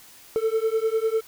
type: beating tone pair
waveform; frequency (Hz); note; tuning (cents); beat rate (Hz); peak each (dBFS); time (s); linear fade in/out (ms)
triangle; 440 / 450; A4 / A4; 0 / +39; 10; -22; 0.36-1.21; 0
effects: white hiss -49 dBFS RMS until 1.27 s